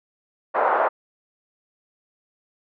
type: band-pass noise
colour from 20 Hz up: pink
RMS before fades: -20 dBFS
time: 0.54-0.89 s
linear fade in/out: 20 ms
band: 540 to 1300 Hz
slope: 24 dB/octave
effects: none